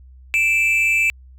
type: tone pair together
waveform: triangle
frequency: 2349 / 2629 Hz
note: D7 / E7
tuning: 0 / -5 cents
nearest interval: major second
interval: 195 cents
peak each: -15 dBFS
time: 0.34-1.1 s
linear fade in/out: 0 ms
effects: tanh soft clip ceiling -7 dBFS + added 64 Hz sine -41 dBFS peak until 1.38 s